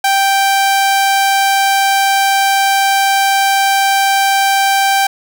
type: tone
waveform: sawtooth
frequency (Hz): 784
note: G5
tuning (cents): 0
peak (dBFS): -6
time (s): 0.04-5.07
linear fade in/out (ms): 5
effects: none